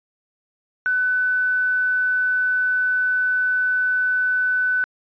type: tone with quantisation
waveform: sine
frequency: 1500 Hz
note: F#6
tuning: 23 cents sharp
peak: -17 dBFS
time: 0.86-4.84 s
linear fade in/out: 0 ms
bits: 7
effects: resampled to 11025 Hz